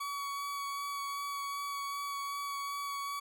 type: tone with vibrato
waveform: 40% pulse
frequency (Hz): 1130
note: C#6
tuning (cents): +33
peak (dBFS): -35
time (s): 0-3.2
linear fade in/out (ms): 10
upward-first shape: sine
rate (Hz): 2.6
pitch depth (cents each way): 11
effects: none